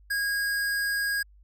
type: tone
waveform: square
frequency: 1638 Hz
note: G#6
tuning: 24 cents flat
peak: -26 dBFS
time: 0.1-1.23 s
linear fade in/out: 10 ms
effects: added 50 Hz sine -52 dBFS peak until 1.43 s